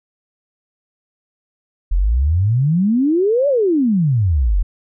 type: exponential two-way sweep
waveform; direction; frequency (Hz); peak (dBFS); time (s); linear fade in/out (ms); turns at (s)
sine; up then down; 40.25 to 587.3 to 40.25; -12; 1.91-4.63; 10; 3.48
effects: none